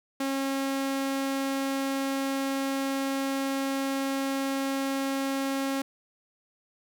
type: tone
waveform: sawtooth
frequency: 271.8 Hz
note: C#4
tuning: 34 cents flat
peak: -23 dBFS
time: 0.2-5.82 s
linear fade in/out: 5 ms
effects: none